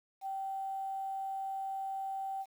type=tone with quantisation; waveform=sine; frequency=776 Hz; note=G5; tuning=18 cents flat; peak=-35 dBFS; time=0.21-2.46 s; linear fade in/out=50 ms; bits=10; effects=none